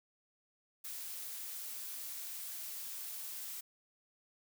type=noise; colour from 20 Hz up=blue; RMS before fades=-44 dBFS; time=0.84-3.61 s; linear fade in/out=10 ms; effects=none